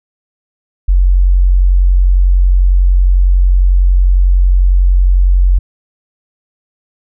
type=tone; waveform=sine; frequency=45.5 Hz; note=F#1; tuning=28 cents flat; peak=-5 dBFS; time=0.88-5.59 s; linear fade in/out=10 ms; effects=none